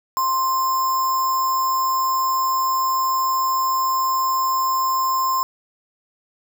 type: tone with sample-and-hold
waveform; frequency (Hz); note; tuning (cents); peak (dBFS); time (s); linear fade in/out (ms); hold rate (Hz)
sine; 1046.5; C6; 0; -17; 0.17-5.43; 0; 6300
effects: none